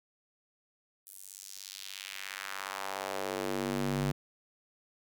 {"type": "tone with high-pass filter sweep", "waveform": "square", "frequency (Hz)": 48.49, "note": "G1", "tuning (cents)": -18, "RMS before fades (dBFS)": -37, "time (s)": [1.06, 4.12], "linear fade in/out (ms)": 10, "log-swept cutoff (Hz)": [11000, 140], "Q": 1.5, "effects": []}